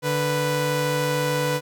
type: tone pair together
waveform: sawtooth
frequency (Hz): 146.88 / 493.7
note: D3 / B4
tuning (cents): +1 / -1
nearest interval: octave + major sixth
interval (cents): 2098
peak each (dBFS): -21 / -19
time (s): 0.02-1.61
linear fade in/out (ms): 50
effects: none